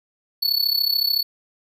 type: tone with amplitude modulation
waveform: square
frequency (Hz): 4435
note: C#8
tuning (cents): 0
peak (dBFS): -15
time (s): 0.42-1.23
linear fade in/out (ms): 10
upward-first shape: sine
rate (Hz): 33.7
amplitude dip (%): 85
effects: none